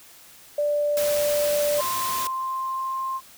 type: tone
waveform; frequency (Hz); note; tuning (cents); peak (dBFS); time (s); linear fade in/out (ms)
sine; 587.3; D5; 0; -20; 0.58-1.81; 5
type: noise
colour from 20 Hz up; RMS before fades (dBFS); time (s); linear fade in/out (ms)
white; -30; 0.97-2.27; 0
type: tone with pitch glide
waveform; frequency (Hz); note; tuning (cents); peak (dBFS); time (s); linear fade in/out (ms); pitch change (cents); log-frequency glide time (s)
sine; 1046.5 to 1056.2; C6 to C6; 0 to +16; -25; 1.77-3.21; 50; +16; 2.3-2.98
effects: white hiss -49 dBFS RMS until 3.37 s